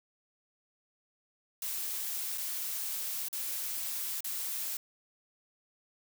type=noise with dropouts; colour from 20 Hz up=blue; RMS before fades=-36 dBFS; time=1.62-4.77 s; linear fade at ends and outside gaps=2 ms; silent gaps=2.376-2.38 / 3.285-3.328 / 4.206-4.244 s; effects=none